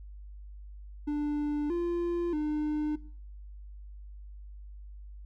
triangle tone with pitch steps, 294.9 / 345.6 / 301.9 Hz, D4 / F4 / D4, +7 / -18 / +48 cents, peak -26 dBFS, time 1.07-2.96 s, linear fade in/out 10 ms, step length 630 ms, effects noise-tail reverb RT60 0.6 s tail -21 dB re dry + added 50 Hz sine -43 dBFS peak until 5.25 s

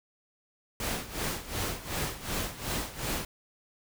pink noise with tremolo, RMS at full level -31 dBFS, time 0.8-3.25 s, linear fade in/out 2 ms, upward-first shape sine, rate 2.7 Hz, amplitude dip 80%, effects none

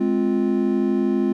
triangle chord, F minor, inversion first, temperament just, 209.5 / 261.9 / 349.2 Hz, Ab3 / C4 / F4, +15 / +2 / 0 cents, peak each -20 dBFS, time 0-1.33 s, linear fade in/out 10 ms, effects none

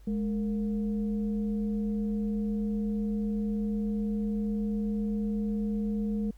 sine tone with frequency modulation, 210 Hz, G#3, 19 cents sharp, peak -27 dBFS, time 0.07-6.31 s, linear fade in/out 5 ms, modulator 252 Hz, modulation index 0.47, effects added 50 Hz sine -49 dBFS peak until 6.37 s + pink hiss -66 dBFS RMS until 6.37 s

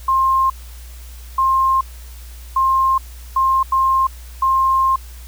sine tone bursts at uneven times, 1061 Hz, C6, 24 cents sharp, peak -12 dBFS, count 6, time 0.08-0.5 / 1.38-1.81 / 2.56-2.98 / 3.36-3.63 / 3.72-4.07 / 4.42-4.96 s, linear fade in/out 5 ms, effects added 60 Hz sine -33 dBFS peak until 5.27 s + white hiss -44 dBFS RMS until 5.27 s

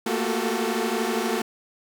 sawtooth tone cluster, 223 / 235.5 / 357.5 / 381.7 / 440.1 Hz, A3 / A#3 / F4 / G4 / A4, +23 / +18 / +41 / -46 / 0 cents, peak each -26 dBFS, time 0.06-1.42 s, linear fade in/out 5 ms, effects none

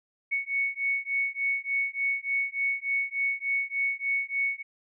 sine beating tone pair, 2217 / 2220.4 Hz, C#7 / C#7, 0 / +2 cents, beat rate 3.4 Hz, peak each -29 dBFS, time 0.31-4.63 s, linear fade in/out 20 ms, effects none

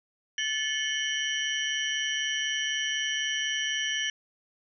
sine tone cluster, 1742 / 2190 / 2946 / 3090 / 5800 Hz, A6 / C#7 / F#7 / G7 / F#8, -18 / -22 / -8 / -26 / -35 cents, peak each -31 / -37 / -35 / -32 / -36 dBFS, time 0.38-4.1 s, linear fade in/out 2 ms, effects none

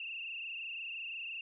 sine tone with frequency modulation, 2708 Hz, E7, 46 cents sharp, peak -39 dBFS, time 0-1.41 s, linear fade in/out 2 ms, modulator 25.8 Hz, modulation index 4.2, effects none

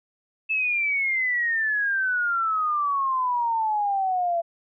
sine exponential sweep, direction down, 2632 to 670 Hz, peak -21 dBFS, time 0.49-4.42 s, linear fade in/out 20 ms, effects none

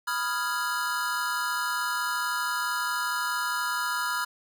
square chord, F half-diminished seventh, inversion second, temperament equal, 987.8 / 1244.5 / 1396.9 / 1661.2 Hz, Cb6 / Eb6 / F6 / Ab6, 0 / 0 / 0 / 0 cents, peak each -33 / -35 / -31 / -35 dBFS, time 0.07-4.25 s, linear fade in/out 10 ms, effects none

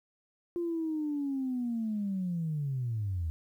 sine linear sweep, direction down, 349.2 to 77.4 Hz, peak -29 dBFS, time 0.56-3.3 s, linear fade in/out 0 ms, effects tanh soft clip ceiling -25 dBFS + 11-bit

